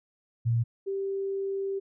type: tone pair in turn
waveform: sine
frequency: 116.54 / 391.3 Hz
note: A#2 / G4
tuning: 0 / -3 cents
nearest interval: octave + major sixth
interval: 2097 cents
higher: second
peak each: -22 / -28 dBFS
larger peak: first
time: 0.45-0.64 / 0.86-1.8 s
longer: second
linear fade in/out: 20 ms
effects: none